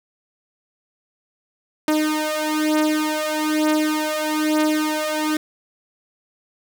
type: beating tone pair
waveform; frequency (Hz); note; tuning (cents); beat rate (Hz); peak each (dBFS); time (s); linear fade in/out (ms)
sawtooth; 306.5 / 307.6; D#4 / D#4; -26 / -20; 1.1; -18 / -17; 1.88-5.37; 2
effects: none